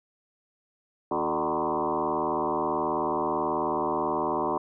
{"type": "tone with frequency modulation", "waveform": "sine", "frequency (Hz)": 677, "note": "E5", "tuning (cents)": 46, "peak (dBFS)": -24, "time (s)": [1.11, 4.58], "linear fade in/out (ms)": 5, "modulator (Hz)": 78.5, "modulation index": 5.3, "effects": []}